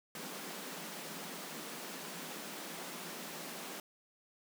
pink high-pass noise, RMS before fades -45 dBFS, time 0.15-3.8 s, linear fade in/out 2 ms, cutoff 160 Hz, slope 96 dB/octave, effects none

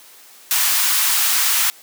white high-pass noise, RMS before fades -17 dBFS, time 0.51-1.7 s, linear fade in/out 0 ms, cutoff 890 Hz, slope 24 dB/octave, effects white hiss -45 dBFS RMS until 1.82 s + high-pass 300 Hz 12 dB/octave

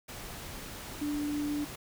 sine tone in noise, 293.7 Hz, D4, in tune, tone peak -30 dBFS, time 1.01-1.65 s, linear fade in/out 10 ms, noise pink, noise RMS -43 dBFS, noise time 0.08-1.76 s, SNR +10 dB, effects none

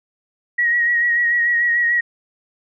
sine tone with vibrato, 1900 Hz, A#6, 33 cents sharp, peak -14 dBFS, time 0.58-2.01 s, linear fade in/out 10 ms, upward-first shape sine, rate 6.8 Hz, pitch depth 31 cents each way, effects none

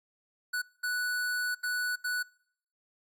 square tone bursts at uneven times, 1480 Hz, F#6, in tune, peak -30 dBFS, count 4, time 0.53-0.62 / 0.83-1.55 / 1.63-1.96 / 2.04-2.23 s, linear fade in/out 10 ms, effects noise-tail reverb RT60 0.7 s tail -26 dB re dry + AAC 64 kbps

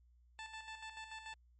15% pulse tone with tremolo, 880 Hz, A5, in tune, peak -39 dBFS, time 0.39-1.34 s, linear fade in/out 0 ms, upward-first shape square, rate 6.9 Hz, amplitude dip 55%, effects added 60 Hz sine -64 dBFS peak until 1.59 s + MP3 32 kbps

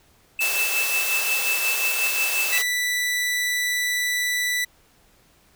triangle tone with tremolo, 2635 Hz, E7, 1 cent flat, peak -18 dBFS, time 0.39-2.58 s, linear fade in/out 2 ms, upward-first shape triangle, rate 5.6 Hz, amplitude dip 65%
white high-pass noise, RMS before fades -26 dBFS, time 0.4-2.63 s, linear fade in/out 20 ms, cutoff 380 Hz, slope 48 dB/octave
sawtooth tone, 1974 Hz, B6, 1 cent flat, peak -18 dBFS, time 2.52-4.65 s, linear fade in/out 10 ms
effects pink hiss -58 dBFS RMS until 5.55 s

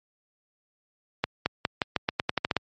accelerating click train, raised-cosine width 0.3 ms, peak -7 dBFS, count 12, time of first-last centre 1.24-2.567 s, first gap 220 ms, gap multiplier 0.87, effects high-pass 80 Hz 12 dB/octave + MP3 32 kbps

